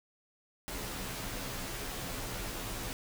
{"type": "noise with comb filter", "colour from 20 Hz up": "pink", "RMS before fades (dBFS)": -39, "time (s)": [0.68, 2.93], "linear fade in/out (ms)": 0, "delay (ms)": 13, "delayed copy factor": -1, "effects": []}